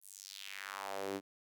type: tone with high-pass filter sweep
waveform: sawtooth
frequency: 98 Hz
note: G2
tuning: in tune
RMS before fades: -44 dBFS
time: 0.01-1.21 s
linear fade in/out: 50 ms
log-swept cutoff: 11000 to 280 Hz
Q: 2.4
effects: none